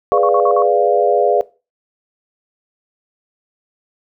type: chord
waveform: sine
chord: G# diminished seventh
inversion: none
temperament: equal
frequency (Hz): 415.3 / 493.9 / 587.3 / 698.5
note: G#4 / B4 / D5 / F5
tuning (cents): 0 / 0 / 0 / 0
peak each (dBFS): -16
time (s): 0.12-1.41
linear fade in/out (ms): 0
type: tone bursts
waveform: sine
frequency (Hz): 1108.7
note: C#6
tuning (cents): 0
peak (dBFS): -16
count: 5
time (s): 0.12-0.623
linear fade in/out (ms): 2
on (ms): 59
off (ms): 52
effects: noise-tail reverb RT60 0.3 s tail -20 dB re dry